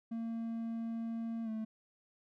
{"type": "tone with pitch glide", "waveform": "triangle", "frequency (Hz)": [228.4, 219.6], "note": ["A#3", "A3"], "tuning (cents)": [-35, -3], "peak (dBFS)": -34, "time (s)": [0.11, 1.65], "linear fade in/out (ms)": 10, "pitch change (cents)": -68, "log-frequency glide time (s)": [1.44, 1.49], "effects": []}